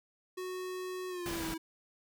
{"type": "tone with pitch glide", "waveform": "square", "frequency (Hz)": [368.4, 324.4], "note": ["F#4", "E4"], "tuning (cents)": [-7, -28], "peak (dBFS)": -38, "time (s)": [0.37, 1.58], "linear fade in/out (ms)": 10, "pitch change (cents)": -221, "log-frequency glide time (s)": [1.09, 1.45]}
{"type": "noise", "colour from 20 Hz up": "pink", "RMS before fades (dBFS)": -40, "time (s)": [1.26, 1.54], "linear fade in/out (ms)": 0}
{"effects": []}